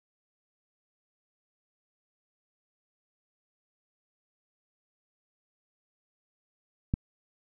click, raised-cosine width 5 ms, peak -13 dBFS, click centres 6.939 s, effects none

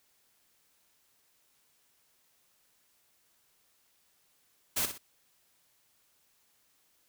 white noise with echo, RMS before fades -30 dBFS, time 4.76-4.86 s, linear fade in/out 10 ms, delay 61 ms, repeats 2, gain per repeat -9 dB, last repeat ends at 4.982 s, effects white hiss -70 dBFS RMS until 7.08 s

